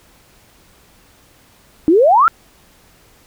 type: exponential sweep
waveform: sine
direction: up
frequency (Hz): 297.7 to 1413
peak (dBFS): -7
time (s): 1.88-2.28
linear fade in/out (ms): 0
effects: pink hiss -50 dBFS RMS until 3.26 s